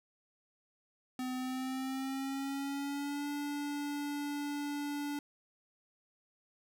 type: tone with pitch glide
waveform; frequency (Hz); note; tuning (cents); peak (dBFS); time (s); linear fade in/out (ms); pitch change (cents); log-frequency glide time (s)
square; 254.8 to 289.3; C4 to D4; -46 to -26; -36; 1.19-5.19; 2; +220; 1.35-3.28
effects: none